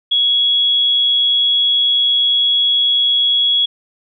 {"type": "tone", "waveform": "sine", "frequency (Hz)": 3343, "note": "G#7", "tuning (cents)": 11, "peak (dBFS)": -11, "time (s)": [0.11, 3.66], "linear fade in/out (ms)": 10, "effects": []}